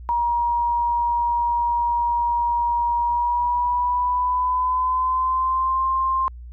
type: tone with pitch glide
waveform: sine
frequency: 950 to 1054.1 Hz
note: A#5 to C6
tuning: +33 to +13 cents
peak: -18 dBFS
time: 0.09-6.28 s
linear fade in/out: 0 ms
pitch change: +180 cents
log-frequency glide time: 3-5.86 s
effects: added 60 Hz sine -35 dBFS peak until 6.52 s